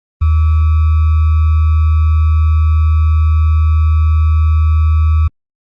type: tone with sample-and-hold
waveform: sine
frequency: 78.5 Hz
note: D#2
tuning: 16 cents sharp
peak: -7 dBFS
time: 0.21-5.28 s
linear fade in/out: 10 ms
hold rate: 1225 Hz
effects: low-pass 2000 Hz 12 dB/octave + Opus 24 kbps